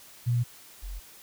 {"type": "tone pair in turn", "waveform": "sine", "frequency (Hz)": [120.5, 44.99], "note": ["B2", "F#1"], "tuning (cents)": [-42, -48], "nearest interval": "octave + perfect fourth", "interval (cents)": 1706, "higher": "first", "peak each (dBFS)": [-22, -34], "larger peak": "first", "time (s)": [[0.26, 0.44], [0.82, 1]], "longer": "neither", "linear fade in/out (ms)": 20, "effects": ["white hiss -51 dBFS RMS until 1.22 s"]}